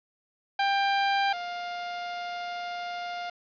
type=tone pair in turn; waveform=sawtooth; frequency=793 / 704 Hz; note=G5 / F5; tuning=+20 / +14 cents; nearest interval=major second; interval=206 cents; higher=first; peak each=-19 / -29 dBFS; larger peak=first; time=0.59-1.33 / 1.33-3.3 s; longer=second; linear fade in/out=5 ms; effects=resampled to 11025 Hz + 8-bit